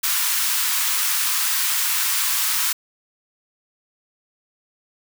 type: high-pass noise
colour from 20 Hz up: white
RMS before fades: -21 dBFS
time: 0.03-2.73 s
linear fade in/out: 10 ms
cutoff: 940 Hz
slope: 48 dB/octave
effects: none